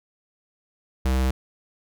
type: tone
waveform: square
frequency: 64.9 Hz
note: C2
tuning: 13 cents flat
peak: -20 dBFS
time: 1.05-1.31 s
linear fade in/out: 5 ms
effects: none